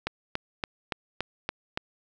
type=click train; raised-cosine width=0.3 ms; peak=-12 dBFS; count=7; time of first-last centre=0.07-1.775 s; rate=3.52 Hz; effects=none